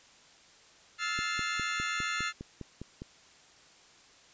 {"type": "chord", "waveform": "30% pulse", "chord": "F major seventh", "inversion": "third", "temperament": "just", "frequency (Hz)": [1309.6, 1396.9, 1746.1, 2095], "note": ["E6", "F6", "A6", "C7"], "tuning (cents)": [-12, 0, -14, 2], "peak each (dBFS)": -34, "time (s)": [0.98, 2.33], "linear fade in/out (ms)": 50}
{"type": "click train", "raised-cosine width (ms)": 3, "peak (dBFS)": -27, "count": 10, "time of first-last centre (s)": [1.19, 3.019], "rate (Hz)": 4.92}
{"effects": ["white hiss -58 dBFS RMS until 4.33 s", "resampled to 16000 Hz"]}